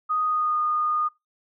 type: tone with pitch glide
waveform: sine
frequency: 1244.5 to 1225.9 Hz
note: D#6 to D#6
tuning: 0 to -26 cents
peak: -21 dBFS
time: 0.09-1.09 s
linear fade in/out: 20 ms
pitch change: -26 cents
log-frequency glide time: 0.25-0.58 s
effects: noise-tail reverb RT60 0.2 s tail -20 dB re dry